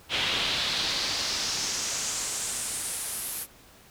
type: noise with band-pass filter sweep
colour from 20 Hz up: brown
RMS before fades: -30 dBFS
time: 0.09-3.47 s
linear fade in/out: 50 ms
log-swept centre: 3100 to 12000 Hz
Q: 2.6
effects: pink hiss -54 dBFS RMS until 3.9 s